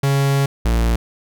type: tone pair in turn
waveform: 45% pulse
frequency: 138.59 / 57.29 Hz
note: C#3 / A#1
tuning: 0 / -29 cents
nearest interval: octave + minor third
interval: 1529 cents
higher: first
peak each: -14 dBFS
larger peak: neither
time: 0.03-0.46 / 0.65-0.96 s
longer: first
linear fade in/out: 5 ms
effects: none